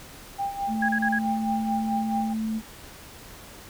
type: tone with tremolo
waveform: sine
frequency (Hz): 796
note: G5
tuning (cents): +26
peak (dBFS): -24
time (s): 0.38-2.34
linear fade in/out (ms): 20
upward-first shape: sine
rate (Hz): 4.6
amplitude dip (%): 70
type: tone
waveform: sine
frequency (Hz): 220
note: A3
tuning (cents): 0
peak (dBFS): -25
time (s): 0.67-2.62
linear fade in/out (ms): 50
type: tone bursts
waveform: sine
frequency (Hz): 1653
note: G#6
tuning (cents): -9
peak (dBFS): -23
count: 4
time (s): 0.82-1.189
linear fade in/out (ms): 5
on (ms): 66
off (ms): 35
effects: pink hiss -45 dBFS RMS until 3.69 s